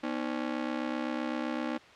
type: ring-modulated tone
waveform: sawtooth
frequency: 277.2 Hz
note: C#4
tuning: in tune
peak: -24 dBFS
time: 0.03-1.78 s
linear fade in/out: 10 ms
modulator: 33.9 Hz
effects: white hiss -53 dBFS RMS until 1.95 s + low-pass 3000 Hz 12 dB/octave